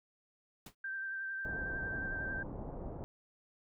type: noise with exponential decay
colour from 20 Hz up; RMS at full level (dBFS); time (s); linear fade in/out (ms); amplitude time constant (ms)
pink; -44; 0.66-0.75; 5; 19
type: tone with vibrato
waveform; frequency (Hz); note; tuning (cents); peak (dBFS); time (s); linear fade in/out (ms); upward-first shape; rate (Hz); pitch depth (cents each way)
sine; 1568; G6; 0; -37; 0.84-2.43; 5; sine; 11; 20
type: low-pass noise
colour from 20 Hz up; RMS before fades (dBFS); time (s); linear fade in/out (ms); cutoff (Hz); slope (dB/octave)
pink; -43; 1.45-3.04; 0; 820; 24
effects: none